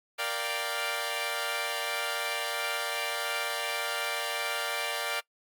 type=chord; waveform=10% pulse; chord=G minor seventh; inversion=first; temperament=equal; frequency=466.2 / 587.3 / 698.5 / 784 Hz; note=Bb4 / D5 / F5 / G5; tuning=0 / 0 / 0 / 0 cents; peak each=-29 / -26 / -28 / -29 dBFS; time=0.18-5.21 s; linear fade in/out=20 ms; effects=noise-tail reverb RT60 0.1 s tail -22 dB re dry + Opus 48 kbps